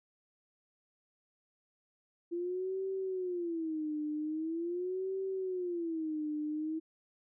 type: tone with vibrato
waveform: sine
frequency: 340 Hz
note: F4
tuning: 46 cents flat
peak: -33 dBFS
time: 2.31-6.8 s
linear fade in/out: 20 ms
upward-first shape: sine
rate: 0.43 Hz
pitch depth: 210 cents each way
effects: none